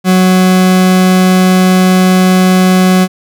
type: tone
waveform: 40% pulse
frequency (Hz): 185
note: F#3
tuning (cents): 0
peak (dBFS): -4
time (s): 0.04-3.08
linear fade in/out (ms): 50
effects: none